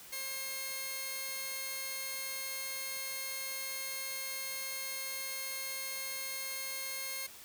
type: tone pair together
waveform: 5% pulse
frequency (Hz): 535 / 2140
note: C5 / C7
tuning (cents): +38 / +38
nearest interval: 2 octaves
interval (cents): 2400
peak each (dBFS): -33 / -29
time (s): 0.12-7.27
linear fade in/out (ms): 10
effects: white hiss -52 dBFS RMS until 7.44 s